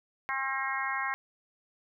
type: harmonic tone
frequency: 268.2 Hz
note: C4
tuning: 43 cents sharp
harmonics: 3 / 4 / 5 / 6 / 7 / 8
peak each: -38 / -34 / -40 / -37 / -36 / -37 dBFS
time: 0.29-1.14 s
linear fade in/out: 0 ms
effects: none